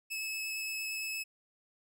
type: tone with vibrato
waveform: sawtooth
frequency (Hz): 2595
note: E7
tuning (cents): -28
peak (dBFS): -32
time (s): 0.1-1.24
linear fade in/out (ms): 20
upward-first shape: triangle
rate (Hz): 8.7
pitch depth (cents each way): 11
effects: none